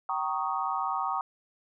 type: chord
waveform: sine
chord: Eb dominant seventh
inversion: first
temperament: equal with one note detuned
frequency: 772.3 / 932.3 / 1108.7 / 1244.5 Hz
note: G5 / Bb5 / Db6 / Eb6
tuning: -26 / 0 / 0 / 0 cents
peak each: -33 dBFS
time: 0.09-1.21 s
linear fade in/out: 2 ms
effects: none